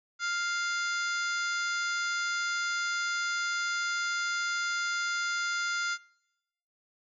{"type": "harmonic tone", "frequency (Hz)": 698.5, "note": "F5", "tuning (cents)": 0, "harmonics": [2, 3, 4, 5, 6, 7, 8, 9, 10], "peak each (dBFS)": [-30, -38, -47, -42, -45, -41, -54, -44, -45], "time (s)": [0.19, 5.98], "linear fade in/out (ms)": 50, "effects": ["noise-tail reverb RT60 0.9 s tail -23 dB re dry"]}